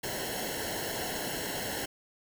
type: noise with comb filter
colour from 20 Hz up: pink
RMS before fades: -35 dBFS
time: 0.03-1.86 s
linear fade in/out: 10 ms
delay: 0.83 ms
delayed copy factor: -0.85
effects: none